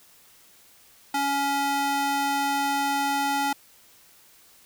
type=tone with high-pass filter; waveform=square; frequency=280.1 Hz; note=C#4; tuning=18 cents sharp; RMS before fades=-25 dBFS; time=1.14-3.53 s; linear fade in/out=5 ms; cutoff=590 Hz; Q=2.4; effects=white hiss -55 dBFS RMS until 4.65 s